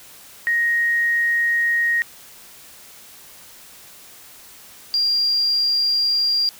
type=tone pair in turn; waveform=sine; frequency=1874 / 4777 Hz; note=A#6 / D8; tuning=+9 / +29 cents; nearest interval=octave + major third; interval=1620 cents; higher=second; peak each=-16 dBFS; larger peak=neither; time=0.47-2.02 / 4.94-6.49 s; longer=neither; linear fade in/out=0 ms; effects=white hiss -44 dBFS RMS until 6.59 s